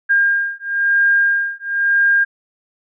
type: beating tone pair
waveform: sine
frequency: 1609 / 1610 Hz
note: G6 / G6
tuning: +45 / +46 cents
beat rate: 1 Hz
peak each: -16 dBFS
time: 0.09-2.25 s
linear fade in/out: 20 ms
effects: none